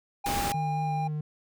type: tone with pitch glide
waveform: triangle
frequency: 808 to 802 Hz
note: G#5 to G5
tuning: -48 to +39 cents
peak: -27 dBFS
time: 0.24-1.08 s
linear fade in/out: 10 ms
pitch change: -13 cents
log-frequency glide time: 0.8-0.95 s
type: noise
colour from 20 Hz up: pink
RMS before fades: -31 dBFS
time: 0.26-0.52 s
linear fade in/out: 0 ms
type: tone with vibrato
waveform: triangle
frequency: 152.4 Hz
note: D#3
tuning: 36 cents flat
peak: -27 dBFS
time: 0.54-1.21 s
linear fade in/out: 5 ms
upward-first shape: sine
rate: 4.4 Hz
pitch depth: 14 cents each way
effects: none